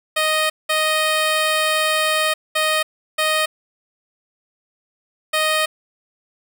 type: tone bursts at uneven times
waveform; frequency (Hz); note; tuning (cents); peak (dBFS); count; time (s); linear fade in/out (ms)
10% pulse; 622.3; D#5; 0; -8; 5; 0.16-0.5 / 0.69-2.34 / 2.55-2.83 / 3.18-3.46 / 5.33-5.66; 10
effects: none